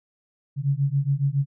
sine beating tone pair, 136.1 / 143.3 Hz, C#3 / D3, -31 / -42 cents, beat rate 7.2 Hz, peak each -23 dBFS, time 0.56-1.46 s, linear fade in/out 50 ms, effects none

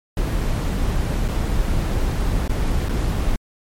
brown noise with dropouts, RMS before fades -20 dBFS, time 0.17-3.36 s, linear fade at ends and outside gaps 2 ms, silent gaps 1.281-1.285 / 2.479-2.495 / 2.887-2.893 s, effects MP3 64 kbps

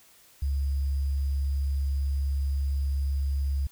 sine tone with sample-and-hold, 69.3 Hz, C#2, in tune, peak -24 dBFS, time 0.42-3.67 s, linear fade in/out 5 ms, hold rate 4900 Hz, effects white hiss -57 dBFS RMS until 3.71 s

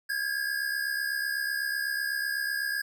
square tone pair together, 1620 / 1688 Hz, G#6 / G#6, -43 / +28 cents, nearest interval minor second, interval 71 cents, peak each -31 / -33 dBFS, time 0.09-2.82 s, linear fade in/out 10 ms, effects none

